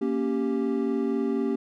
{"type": "chord", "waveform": "triangle", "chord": "G diminished", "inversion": "first", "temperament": "equal", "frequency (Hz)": [233.1, 277.2, 392], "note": ["Bb3", "Db4", "G4"], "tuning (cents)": [0, 0, 0], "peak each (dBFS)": -26, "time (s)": [0.01, 1.56], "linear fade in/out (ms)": 10, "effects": []}